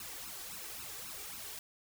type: noise with flanger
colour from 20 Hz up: white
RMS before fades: -45 dBFS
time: 0-1.59 s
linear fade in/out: 2 ms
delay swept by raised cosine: 0.74 to 2.64 ms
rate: 3.7 Hz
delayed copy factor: +0.85
effects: none